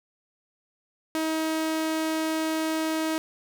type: tone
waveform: sawtooth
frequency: 317.7 Hz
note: D#4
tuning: 36 cents sharp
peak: -21 dBFS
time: 1.15-3.18 s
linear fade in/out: 0 ms
effects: none